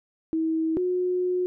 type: tone pair in turn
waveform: sine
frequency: 321.6 / 362.5 Hz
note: E4 / F#4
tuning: -43 / -35 cents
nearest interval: major second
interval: 208 cents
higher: second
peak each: -22 dBFS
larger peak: neither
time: 0.33-0.77 / 0.77-1.46 s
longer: second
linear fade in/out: 0 ms
effects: none